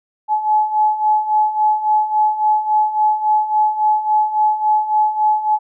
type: beating tone pair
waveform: sine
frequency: 852 / 855.6 Hz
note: G#5 / A5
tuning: +44 / -49 cents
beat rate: 3.6 Hz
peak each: -19 / -14 dBFS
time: 0.28-5.59 s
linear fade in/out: 50 ms
effects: none